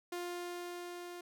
sawtooth tone with level ramp, 351.7 Hz, F4, 12 cents sharp, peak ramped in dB -34 to -41 dBFS, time 0.12-1.21 s, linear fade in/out 5 ms, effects none

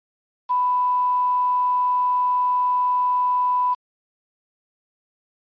sine tone with quantisation, 994 Hz, B5, 11 cents sharp, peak -17 dBFS, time 0.49-3.75 s, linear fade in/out 20 ms, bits 7, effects resampled to 11025 Hz

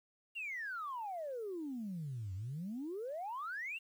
sine exponential two-way sweep, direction down then up, 2852 to 90 to 2852 Hz, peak -38 dBFS, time 0.35-3.79 s, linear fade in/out 20 ms, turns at 2.34 s, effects tanh soft clip ceiling -35 dBFS + 11-bit

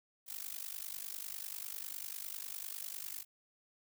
blue noise with amplitude modulation, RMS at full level -40 dBFS, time 0.26-3.25 s, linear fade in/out 50 ms, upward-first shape sine, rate 50 Hz, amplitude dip 90%, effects none

